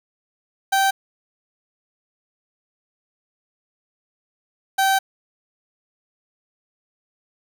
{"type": "tone pair in turn", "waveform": "30% pulse", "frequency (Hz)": [778, 774.2], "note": ["G5", "G5"], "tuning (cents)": [-13, -22], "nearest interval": "unison", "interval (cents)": 9, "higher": "first", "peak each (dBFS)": -13, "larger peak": "neither", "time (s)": [[0.72, 0.91], [4.78, 4.99]], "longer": "second", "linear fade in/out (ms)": 10, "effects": ["8-bit"]}